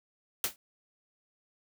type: noise with exponential decay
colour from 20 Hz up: white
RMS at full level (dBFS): -25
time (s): 0.44-0.56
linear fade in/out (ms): 1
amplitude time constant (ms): 25
effects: none